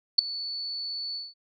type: tone with ADSR envelope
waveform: sine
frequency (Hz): 4458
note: C#8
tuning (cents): +9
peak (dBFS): -10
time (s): 0.18-1.34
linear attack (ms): 10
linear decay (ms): 4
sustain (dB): -21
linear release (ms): 190
effects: none